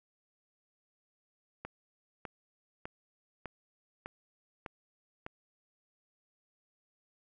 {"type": "click train", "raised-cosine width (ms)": 0.5, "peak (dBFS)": -25, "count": 7, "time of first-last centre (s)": [1.65, 5.264], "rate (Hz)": 1.66, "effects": []}